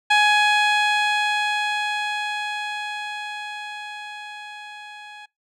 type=tone with level ramp; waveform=15% pulse; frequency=837 Hz; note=G#5; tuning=13 cents sharp; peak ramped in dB=-7 to -32 dBFS; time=0.1-5.26 s; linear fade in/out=10 ms; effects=noise-tail reverb RT60 0.2 s tail -25 dB re dry + low-pass 5000 Hz 12 dB/octave